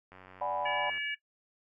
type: click train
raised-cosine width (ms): 0.5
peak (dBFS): -36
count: 81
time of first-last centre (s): 0.12-0.979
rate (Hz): 93.1
type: chord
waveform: sine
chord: G# half-diminished seventh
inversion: second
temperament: equal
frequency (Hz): 587.3 / 740 / 830.6 / 987.8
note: D5 / F#5 / G#5 / B5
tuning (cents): 0 / 0 / 0 / 0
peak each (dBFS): -36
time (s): 0.41-0.9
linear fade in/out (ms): 5
type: harmonic tone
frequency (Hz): 573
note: D5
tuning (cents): -43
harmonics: 3 / 4 / 5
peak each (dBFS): -34 / -36 / -38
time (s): 0.65-1.15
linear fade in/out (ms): 10
effects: noise-tail reverb RT60 0.1 s tail -17 dB re dry